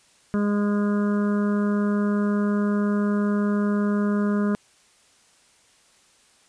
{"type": "harmonic tone", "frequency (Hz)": 205.5, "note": "G#3", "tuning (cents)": -18, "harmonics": [1, 2, 3, 5, 6, 7, 8], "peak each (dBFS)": [-20, -29, -35, -38, -37, -38, -43], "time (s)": [0.34, 4.55], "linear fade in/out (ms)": 0, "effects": ["white hiss -58 dBFS RMS until 6.48 s", "resampled to 22050 Hz"]}